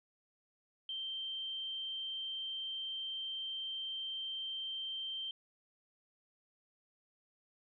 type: tone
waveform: sine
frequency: 3136 Hz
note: G7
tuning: in tune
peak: -38 dBFS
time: 0.89-5.31 s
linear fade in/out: 2 ms
effects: none